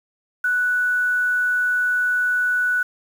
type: tone with quantisation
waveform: sine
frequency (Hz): 1480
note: F#6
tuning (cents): 0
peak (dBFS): -17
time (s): 0.44-2.83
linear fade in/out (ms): 5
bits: 7
effects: none